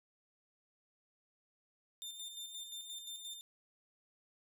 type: tone with tremolo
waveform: sawtooth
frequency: 3603 Hz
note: A7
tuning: 40 cents sharp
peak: -40 dBFS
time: 2.02-3.41 s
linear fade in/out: 0 ms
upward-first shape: square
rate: 5.7 Hz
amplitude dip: 45%
effects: none